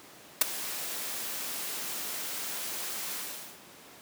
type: noise with ADSR envelope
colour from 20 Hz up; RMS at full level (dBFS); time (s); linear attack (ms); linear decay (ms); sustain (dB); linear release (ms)
white; -18; 0.41-3.61; 6; 12; -18; 470
effects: pink hiss -51 dBFS RMS until 4.01 s + high-pass 200 Hz 12 dB/octave